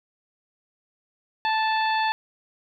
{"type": "harmonic tone", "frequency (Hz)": 878, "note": "A5", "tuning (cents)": -4, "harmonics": [1, 2, 3, 4, 5], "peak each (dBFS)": [-22, -28, -32, -34, -36], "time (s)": [1.45, 2.12], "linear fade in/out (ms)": 0, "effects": ["10-bit"]}